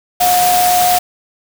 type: tone in noise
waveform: sine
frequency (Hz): 720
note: F#5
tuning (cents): -47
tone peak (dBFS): -10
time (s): 0.2-0.99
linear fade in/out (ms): 10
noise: white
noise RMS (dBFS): -17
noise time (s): 0.2-0.99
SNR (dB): +4
effects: none